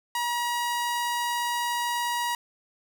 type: tone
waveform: sawtooth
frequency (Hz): 957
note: A#5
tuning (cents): +45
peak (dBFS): -22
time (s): 0.15-2.35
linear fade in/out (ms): 2
effects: none